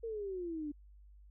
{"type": "exponential sweep", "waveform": "sine", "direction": "down", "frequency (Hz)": [466.2, 287.8], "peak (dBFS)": -37, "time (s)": [0.03, 0.72], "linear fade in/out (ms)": 10, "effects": ["added 50 Hz sine -55 dBFS peak until 1.3 s"]}